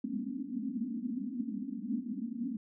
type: band-pass noise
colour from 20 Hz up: white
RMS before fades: -37 dBFS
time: 0.04-2.57 s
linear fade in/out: 2 ms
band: 200 to 280 Hz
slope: 96 dB/octave
effects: none